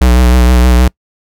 square tone with vibrato, 61.74 Hz, B1, in tune, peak -5 dBFS, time 0.01-0.88 s, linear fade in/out 5 ms, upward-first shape sine, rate 6.4 Hz, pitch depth 41 cents each way, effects noise-tail reverb RT60 0.1 s tail -26 dB re dry

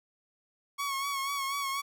sawtooth tone with vibrato, 1108.7 Hz, C#6, in tune, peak -27 dBFS, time 0.78-1.82 s, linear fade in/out 20 ms, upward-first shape sine, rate 4.1 Hz, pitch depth 43 cents each way, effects none

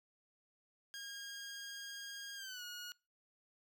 15% pulse tone with pitch glide, 1623 to 1445.9 Hz, G#6 to F#6, -40 to -40 cents, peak -39 dBFS, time 0.94-2.92 s, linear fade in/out 0 ms, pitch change -200 cents, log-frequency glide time 2.36-2.63 s, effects noise-tail reverb RT60 0.3 s tail -24 dB re dry

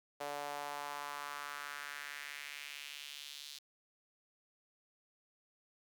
sawtooth tone with high-pass filter sweep, 144.6 Hz, D3, 27 cents flat, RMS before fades -45 dBFS, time 0.2-3.59 s, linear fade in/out 10 ms, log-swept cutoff 610 to 4000 Hz, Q 2.3, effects none

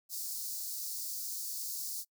white high-pass noise, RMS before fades -39 dBFS, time 0.09-2.05 s, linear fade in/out 50 ms, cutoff 4400 Hz, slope 48 dB/octave, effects noise-tail reverb RT60 0.1 s tail -24 dB re dry

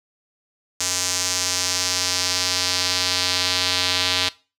square tone with band-pass filter sweep, 90.9 Hz, F#2, 30 cents flat, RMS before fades -22 dBFS, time 0.8-4.29 s, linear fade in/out 5 ms, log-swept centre 6500 to 3900 Hz, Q 2.2, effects noise-tail reverb RT60 0.3 s tail -19 dB re dry

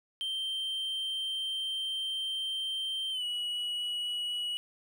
triangle tone with pitch glide, 3136 to 2926 Hz, G7 to F#7, 0 to -20 cents, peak -30 dBFS, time 0.21-4.57 s, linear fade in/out 0 ms, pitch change -120 cents, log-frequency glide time 3.11-3.24 s, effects none

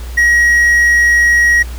triangle tone, 1900 Hz, A#6, 33 cents sharp, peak -5 dBFS, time 0.17-1.63 s, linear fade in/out 10 ms, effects added 60 Hz sine -22 dBFS peak until 1.78 s + pink hiss -35 dBFS RMS until 1.78 s

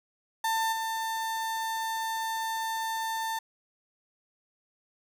35% pulse tone with level steps, 895 Hz, A5, 29 cents sharp, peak -24 / -28 dBFS, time 0.44-3.39 s, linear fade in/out 5 ms, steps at 0.72 s, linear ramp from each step 10 ms, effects none

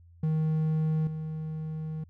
triangle tone with level steps, 157 Hz, D#3, 16 cents sharp, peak -22 / -30 dBFS, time 0.23-2.04 s, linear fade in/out 5 ms, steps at 1.07 s, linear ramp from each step 2 ms, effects added 85 Hz sine -52 dBFS peak until 2.09 s

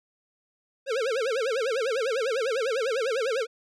square tone with vibrato, 488.8 Hz, B4, 18 cents flat, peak -25 dBFS, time 0.86-3.47 s, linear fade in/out 50 ms, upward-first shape sine, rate 10 Hz, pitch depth 220 cents each way, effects low-pass 6000 Hz 12 dB/octave

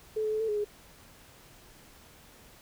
sine tone with pitch steps, 434.1 / 430.3 / 432.9 / 445.4 / 419.4 / 415.5 Hz, A4 / A4 / A4 / A4 / G#4 / G#4, -23 / -39 / -28 / +21 / +17 / +1 cents, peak -27 dBFS, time 0.16-0.646 s, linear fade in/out 10 ms, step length 81 ms, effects pink hiss -55 dBFS RMS until 2.61 s

